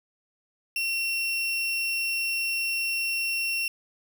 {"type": "tone", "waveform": "35% pulse", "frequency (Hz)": 2725, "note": "F7", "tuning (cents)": -43, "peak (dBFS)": -24, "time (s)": [0.76, 3.68], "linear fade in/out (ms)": 2, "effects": []}